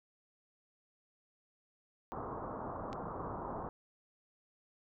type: low-pass noise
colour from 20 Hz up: white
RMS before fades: -42 dBFS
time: 2.12-3.69 s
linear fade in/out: 0 ms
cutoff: 1200 Hz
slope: 48 dB/octave
type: click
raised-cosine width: 0.2 ms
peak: -30 dBFS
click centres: 2.93 s
effects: none